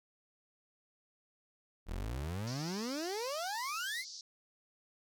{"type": "exponential sweep", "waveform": "30% pulse", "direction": "up", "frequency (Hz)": [37.19, 2217], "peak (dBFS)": -34, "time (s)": [1.86, 4.05], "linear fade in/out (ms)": 50}
{"type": "band-pass noise", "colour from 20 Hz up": "white", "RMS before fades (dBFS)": -48, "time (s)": [2.47, 4.21], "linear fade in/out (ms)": 2, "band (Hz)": [4400, 5800], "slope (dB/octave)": 48}
{"effects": []}